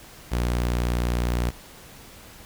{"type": "tone", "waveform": "sawtooth", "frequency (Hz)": 59.9, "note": "A#1", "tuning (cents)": 48, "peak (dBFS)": -18, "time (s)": [0.31, 1.51], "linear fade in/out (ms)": 20, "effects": ["pink hiss -46 dBFS RMS until 2.45 s"]}